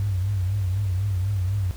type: tone with vibrato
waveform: sine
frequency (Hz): 96.3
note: G2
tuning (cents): -30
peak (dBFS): -21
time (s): 0-1.71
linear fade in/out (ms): 0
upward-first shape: triangle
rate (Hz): 4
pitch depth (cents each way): 130
effects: added 60 Hz sine -36 dBFS peak until 1.76 s + pink hiss -47 dBFS RMS until 1.76 s